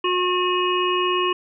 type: harmonic tone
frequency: 361.7 Hz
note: F#4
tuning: 39 cents flat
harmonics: 1 / 3 / 5 / 7 / 8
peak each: -22 / -22 / -36 / -29 / -26 dBFS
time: 0.04-1.33 s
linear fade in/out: 5 ms
effects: none